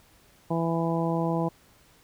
harmonic tone, 166 Hz, E3, 12 cents sharp, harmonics 1 / 2 / 3 / 4 / 5 / 6, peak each -27 / -30 / -32 / -33 / -34 / -35 dBFS, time 0.5-1.49 s, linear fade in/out 10 ms, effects pink hiss -59 dBFS RMS until 2.03 s

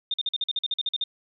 sine tone bursts, 3633 Hz, A#7, 45 cents flat, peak -23 dBFS, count 13, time 0.11-1.039 s, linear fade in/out 2 ms, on 29 ms, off 46 ms, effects none

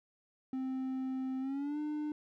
triangle tone with pitch glide, 261.6 to 300.5 Hz, C4 to D4, 0 to +40 cents, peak -32 dBFS, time 0.53-2.12 s, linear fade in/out 2 ms, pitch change +240 cents, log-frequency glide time 1.4-1.79 s, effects none

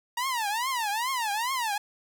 sawtooth tone with vibrato, 932.3 Hz, A#5, in tune, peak -23 dBFS, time 0.17-1.78 s, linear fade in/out 5 ms, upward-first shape triangle, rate 2.4 Hz, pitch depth 280 cents each way, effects none

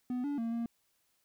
triangle tone with pitch steps, 248.9 / 287.2 / 229.7 / 233 Hz, B3 / D4 / A#3 / A#3, +14 / -39 / -25 / -1 cents, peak -30 dBFS, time 0.1-0.66 s, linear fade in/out 2 ms, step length 140 ms, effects white hiss -75 dBFS RMS until 1.24 s

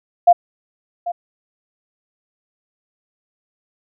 sine tone with echo, 698.5 Hz, F5, in tune, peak -5 dBFS, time 0.27-0.33 s, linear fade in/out 10 ms, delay 790 ms, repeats 1, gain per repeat -15 dB, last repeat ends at 1.12 s, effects none

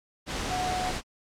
sine tone in noise, 734 Hz, F#5, 14 cents flat, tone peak -28 dBFS, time 0.48-0.93 s, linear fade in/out 50 ms, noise pink, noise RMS -32 dBFS, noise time 0.26-1.02 s, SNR +1 dB, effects low-pass 7000 Hz 12 dB/octave + AAC 64 kbps

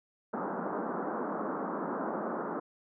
pink band-pass noise, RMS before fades -35 dBFS, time 0.33-2.6 s, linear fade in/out 10 ms, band 190 to 1400 Hz, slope 48 dB/octave, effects none

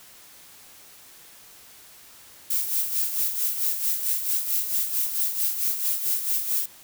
violet noise with tremolo, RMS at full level -23 dBFS, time 2.5-6.66 s, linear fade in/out 5 ms, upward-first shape sine, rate 4.5 Hz, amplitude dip 60%, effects white hiss -49 dBFS RMS until 6.83 s

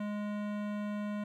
sine tone with hard clipping, 207.7 Hz, G#3, in tune, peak -36 dBFS, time 0-1.24 s, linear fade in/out 5 ms, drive 18 dB, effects none

